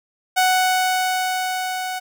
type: tone with level ramp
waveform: sawtooth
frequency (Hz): 742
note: F#5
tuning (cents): +5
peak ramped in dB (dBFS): -10 to -21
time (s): 0.36-2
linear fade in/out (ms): 20
effects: none